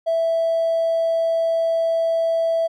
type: tone with hard clipping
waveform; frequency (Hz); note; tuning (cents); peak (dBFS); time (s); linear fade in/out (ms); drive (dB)
triangle; 659.3; E5; 0; -17; 0.06-2.68; 20; 3
effects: none